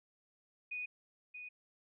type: tone with echo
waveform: sine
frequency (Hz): 2478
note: D#7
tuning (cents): -8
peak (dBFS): -38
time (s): 0.71-0.86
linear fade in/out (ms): 10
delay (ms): 630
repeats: 1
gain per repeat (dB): -7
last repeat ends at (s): 1.49
effects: none